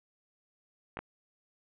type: clicks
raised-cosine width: 0.5 ms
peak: -22 dBFS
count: 2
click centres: 0.971 / 0.99 s
effects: resampled to 8000 Hz + 9-bit